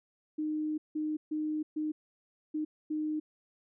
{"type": "tone bursts at uneven times", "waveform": "sine", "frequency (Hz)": 307, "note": "D#4", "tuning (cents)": -23, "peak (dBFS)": -30, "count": 6, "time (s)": [[0.38, 0.78], [0.95, 1.17], [1.31, 1.63], [1.76, 1.92], [2.54, 2.65], [2.9, 3.2]], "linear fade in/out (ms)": 10, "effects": []}